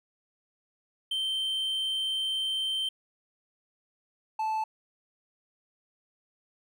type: tone pair in turn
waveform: triangle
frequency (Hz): 3118 / 875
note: G7 / A5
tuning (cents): -10 / -10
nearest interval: octave + minor seventh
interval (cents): 2200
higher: first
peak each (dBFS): -26 / -25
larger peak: second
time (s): 1.11-2.89 / 4.39-4.64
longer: first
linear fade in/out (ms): 5
effects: none